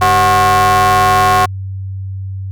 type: ring-modulated tone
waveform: 45% pulse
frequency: 174.61 Hz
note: F3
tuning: in tune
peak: -5 dBFS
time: 0.01-1.46 s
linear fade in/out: 10 ms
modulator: 910 Hz
effects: added 96 Hz sine -20 dBFS peak until 2.51 s